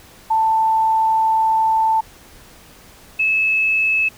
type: tone pair in turn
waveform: sine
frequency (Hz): 886 / 2599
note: A5 / E7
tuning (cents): +12 / -25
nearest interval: octave + perfect fifth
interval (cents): 1863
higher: second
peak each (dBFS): -13 / -14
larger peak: first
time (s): 0.3-2.01 / 3.19-4.09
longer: first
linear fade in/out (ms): 10
effects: pink hiss -45 dBFS RMS until 4.17 s